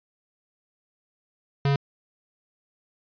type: tone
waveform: square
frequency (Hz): 140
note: C#3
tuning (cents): +18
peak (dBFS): -20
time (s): 1.65-1.76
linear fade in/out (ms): 2
effects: resampled to 11025 Hz